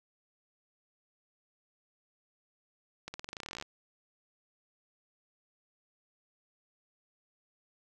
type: accelerating click train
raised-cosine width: 0.2 ms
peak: -23 dBFS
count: 19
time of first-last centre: 3.08-3.625 s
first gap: 60 ms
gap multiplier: 0.91
effects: none